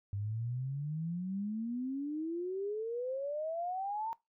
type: exponential sweep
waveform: sine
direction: up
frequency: 98.4 to 919 Hz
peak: -34 dBFS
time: 0.13-4.13 s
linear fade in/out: 0 ms
effects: noise-tail reverb RT60 0.2 s tail -21 dB re dry